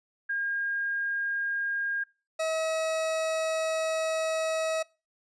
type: tone pair in turn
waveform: sine / 40% pulse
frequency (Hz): 1618 / 640.7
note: G#6 / E5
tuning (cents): -46 / -49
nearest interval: octave + major third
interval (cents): 1603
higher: first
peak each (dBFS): -27 / -26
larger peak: second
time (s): 0.29-2.04 / 2.39-4.83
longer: second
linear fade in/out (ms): 10
effects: noise-tail reverb RT60 0.3 s tail -23 dB re dry + resampled to 22050 Hz